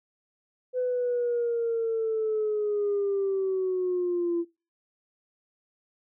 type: linear sweep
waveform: sine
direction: down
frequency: 505 to 337.8 Hz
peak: -23 dBFS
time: 0.73-4.45 s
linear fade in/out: 50 ms
effects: noise-tail reverb RT60 0.3 s tail -22 dB re dry + tanh soft clip ceiling -20 dBFS